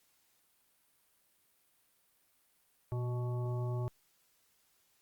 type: harmonic tone with a mistuned harmonic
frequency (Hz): 123.47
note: B2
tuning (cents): 0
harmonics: 1 / 3 / 5 / 7 / 9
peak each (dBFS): -33 / -43 / -47 / -50 / -52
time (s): 2.92-3.88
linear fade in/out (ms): 0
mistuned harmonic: 1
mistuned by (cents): -45
effects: white hiss -72 dBFS RMS until 5.01 s + Opus 48 kbps